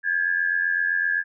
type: tone pair together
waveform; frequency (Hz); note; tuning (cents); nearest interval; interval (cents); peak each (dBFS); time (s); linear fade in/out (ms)
sine; 1621.2 / 1709; G#6 / G#6; -42 / +49; minor second; 91; -23; 0.03-1.24; 50
effects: none